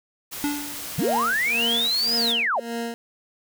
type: noise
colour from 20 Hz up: white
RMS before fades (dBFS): -34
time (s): 0.31-2.33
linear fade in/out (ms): 20
type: tone with exponential decay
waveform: square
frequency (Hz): 290.3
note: D4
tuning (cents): -20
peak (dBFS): -21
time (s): 0.44-1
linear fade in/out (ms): 0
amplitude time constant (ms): 120
type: linear two-way sweep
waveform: sine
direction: up then down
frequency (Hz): 110.2 to 5120 to 450.7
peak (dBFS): -20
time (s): 0.98-2.6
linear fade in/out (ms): 5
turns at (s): 2.16
type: tone with tremolo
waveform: 20% pulse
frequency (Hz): 233.1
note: A#3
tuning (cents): 0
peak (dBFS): -21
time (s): 0.99-2.94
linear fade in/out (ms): 0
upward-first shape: sine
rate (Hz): 1.8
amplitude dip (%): 100
effects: none